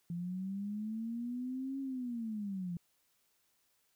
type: linear two-way sweep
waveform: sine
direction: up then down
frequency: 168.9 to 273.6 to 168.9 Hz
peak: -36 dBFS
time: 0.1-2.77 s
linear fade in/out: 2 ms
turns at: 1.8 s
effects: white hiss -75 dBFS RMS until 3.95 s